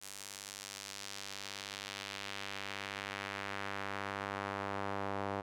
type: tone with band-pass filter sweep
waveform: sawtooth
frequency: 99.2 Hz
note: G2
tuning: 21 cents sharp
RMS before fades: -42 dBFS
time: 0.01-5.42 s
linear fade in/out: 20 ms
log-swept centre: 8500 to 800 Hz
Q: 1
effects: none